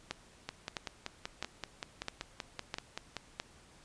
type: two click trains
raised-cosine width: 0.2 ms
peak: -18 / -20 dBFS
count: 6 / 15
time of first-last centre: 0.11-3.399 / 0.49-3.167 s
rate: 1.52 / 5.23 Hz
effects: pink hiss -60 dBFS RMS until 3.84 s + resampled to 22050 Hz